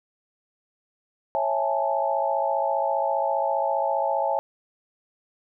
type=chord; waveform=sine; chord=A major seventh; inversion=first; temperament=just; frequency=550 / 660 / 825 / 880 Hz; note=C#5 / E5 / G#5 / A5; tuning=-14 / +2 / -12 / 0 cents; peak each=-27 dBFS; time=1.35-4.39 s; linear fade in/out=0 ms; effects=none